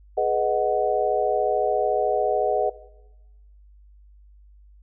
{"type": "chord", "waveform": "sine", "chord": "G# minor seventh", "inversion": "none", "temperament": "equal with one note detuned", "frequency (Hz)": [420.1, 493.9, 622.3, 740], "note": ["G#4", "B4", "D#5", "F#5"], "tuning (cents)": [20, 0, 0, 0], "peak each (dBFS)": [-25, -25, -24, -24], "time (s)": [0.17, 2.7], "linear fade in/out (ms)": 10, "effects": ["noise-tail reverb RT60 1.0 s tail -18 dB re dry", "added 50 Hz sine -48 dBFS peak until 4.82 s"]}